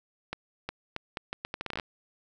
accelerating click train, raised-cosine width 0.3 ms, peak -17 dBFS, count 15, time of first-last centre 0.33-1.798 s, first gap 360 ms, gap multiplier 0.76, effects none

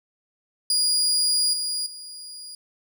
30% pulse tone with level steps, 4867 Hz, D#8, 39 cents flat, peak -16 / -22 / -34 dBFS, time 0.7-2.55 s, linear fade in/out 2 ms, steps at 1.53 / 1.86 s, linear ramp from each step 5 ms, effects none

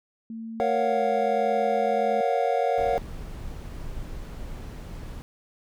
sine tone with pitch glide, 225.5 to 216.2 Hz, A3 to A3, +43 to -30 cents, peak -33 dBFS, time 0.3-2.21 s, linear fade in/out 2 ms, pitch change -73 cents, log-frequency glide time 0.85-1.03 s
triangle chord, Gb major seventh, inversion first, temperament equal, 466.2 / 554.4 / 698.5 / 740 Hz, Bb4 / Db5 / F5 / Gb5, 0 / 0 / 0 / 0 cents, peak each -25 dBFS, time 0.6-2.98 s, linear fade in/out 0 ms
brown noise, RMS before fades -36 dBFS, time 2.78-5.22 s, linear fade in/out 0 ms
effects none

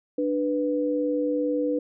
sine tone pair together, 296.2 / 493.9 Hz, D4 / B4, +15 / 0 cents, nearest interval major sixth, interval 885 cents, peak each -25 dBFS, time 0.18-1.79 s, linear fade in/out 5 ms, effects none

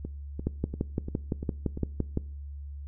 two click trains, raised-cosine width 3 ms, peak -22 / -14 dBFS, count 6 / 11, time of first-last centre 0.05-1.774 / 0.47-2.174 s, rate 2.9 / 5.87 Hz, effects noise-tail reverb RT60 0.5 s tail -22 dB re dry + added 71 Hz sine -37 dBFS peak until 2.87 s

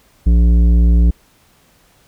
triangle tone with tanh clipping, 58.27 Hz, A#1, in tune, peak -9 dBFS, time 0.26-1.11 s, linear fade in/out 10 ms, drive 15 dB, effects pink hiss -53 dBFS RMS until 2.07 s

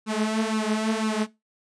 sawtooth tone with flanger, 218 Hz, A3, 16 cents flat, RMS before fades -25 dBFS, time 0.06-1.27 s, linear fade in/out 50 ms, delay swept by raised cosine 0.74 to 6.14 ms, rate 2 Hz, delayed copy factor +0.8, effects noise-tail reverb RT60 0.2 s tail -18 dB re dry + resampled to 22050 Hz

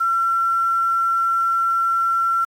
sine tone with quantisation, 1355 Hz, E6, 47 cents sharp, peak -16 dBFS, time 0-2.45 s, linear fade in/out 10 ms, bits 7, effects AAC 48 kbps

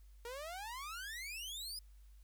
sawtooth exponential sweep, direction up, 460 to 5100 Hz, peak -40 dBFS, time 0.25-1.79 s, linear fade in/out 2 ms, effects added 50 Hz sine -56 dBFS peak until 2.23 s + white hiss -75 dBFS RMS until 2.23 s

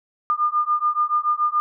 sine beating tone pair, 1206 / 1213 Hz, D6 / D#6, +46 / -44 cents, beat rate 7 Hz, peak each -21 dBFS, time 0.3-1.6 s, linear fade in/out 0 ms, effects none

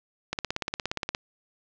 click train, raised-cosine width 0.2 ms, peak -11 dBFS, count 15, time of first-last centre 0.33-1.149 s, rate 17.1 Hz, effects low-pass 6000 Hz 12 dB/octave + 8-bit

